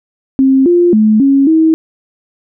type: tone with pitch steps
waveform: sine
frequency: 266.7 / 349.5 / 215.6 / 274.8 / 320.1 Hz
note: C4 / F4 / A3 / C#4 / D#4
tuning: +33 / +1 / -35 / -15 / +49 cents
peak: -5 dBFS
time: 0.39-1.74 s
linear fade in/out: 0 ms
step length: 270 ms
effects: none